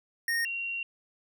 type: tone pair in turn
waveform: square / sine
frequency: 1852 / 2751 Hz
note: A#6 / F7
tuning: -12 / -27 cents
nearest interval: perfect fifth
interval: 685 cents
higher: second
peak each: -27 / -31 dBFS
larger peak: first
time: 0.28-0.45 / 0.45-0.83 s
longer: second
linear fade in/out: 2 ms
effects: none